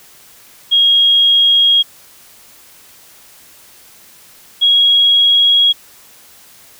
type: tone pair in turn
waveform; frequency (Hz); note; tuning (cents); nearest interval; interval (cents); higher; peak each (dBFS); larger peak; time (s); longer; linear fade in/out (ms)
sine; 3275 / 3307; G#7 / G#7; -25 / -8; unison; 17; second; -7; neither; 0.71-1.83 / 4.61-5.73; neither; 20
effects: white hiss -43 dBFS RMS until 6.79 s